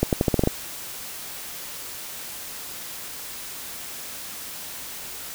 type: accelerating click train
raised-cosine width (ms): 2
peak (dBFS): -5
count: 8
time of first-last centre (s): 0.03-0.474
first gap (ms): 98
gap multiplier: 0.85
effects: white hiss -36 dBFS RMS until 5.34 s